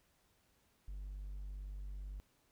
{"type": "tone", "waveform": "triangle", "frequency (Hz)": 49, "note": "G1", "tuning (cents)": 0, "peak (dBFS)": -40, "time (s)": [0.88, 2.2], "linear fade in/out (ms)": 0, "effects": ["tanh soft clip ceiling -36 dBFS", "pink hiss -74 dBFS RMS until 2.51 s"]}